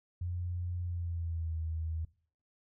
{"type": "tone with pitch glide", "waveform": "sine", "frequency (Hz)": [88.3, 80.51], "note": ["F2", "E2"], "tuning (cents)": [20, -40], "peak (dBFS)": -33, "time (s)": [0.21, 2.05], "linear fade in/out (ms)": 5, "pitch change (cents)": -160, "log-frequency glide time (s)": [0.83, 1.56], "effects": ["noise-tail reverb RT60 0.5 s tail -21 dB re dry"]}